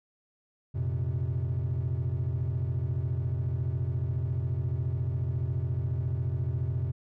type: chord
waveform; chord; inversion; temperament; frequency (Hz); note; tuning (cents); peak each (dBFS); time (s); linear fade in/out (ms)
triangle; F suspended fourth; none; equal with one note detuned; 89.14 / 116.54 / 130.81; F2 / Bb2 / C3; +36 / 0 / 0; -29 / -30 / -28; 0.74-6.92; 20
effects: tanh soft clip ceiling -20 dBFS